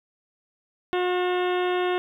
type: harmonic tone with a mistuned harmonic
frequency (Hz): 360.6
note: F#4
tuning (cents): -45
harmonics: 1 / 2 / 3 / 4 / 5 / 6 / 7 / 8 / 9 / 10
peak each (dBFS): -23 / -29 / -33 / -35 / -37 / -39 / -40 / -41 / -42 / -43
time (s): 0.93-1.98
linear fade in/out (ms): 0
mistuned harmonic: 7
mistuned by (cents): +80
effects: 10-bit